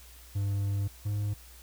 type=tone pair in turn; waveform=triangle; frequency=100 / 103.23 Hz; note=G2 / G#2; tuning=+35 / -10 cents; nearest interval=minor second; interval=55 cents; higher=second; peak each=-25 / -26 dBFS; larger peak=first; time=0.35-0.88 / 1.05-1.34 s; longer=first; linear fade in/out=10 ms; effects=added 60 Hz sine -51 dBFS peak until 1.62 s + white hiss -54 dBFS RMS until 1.62 s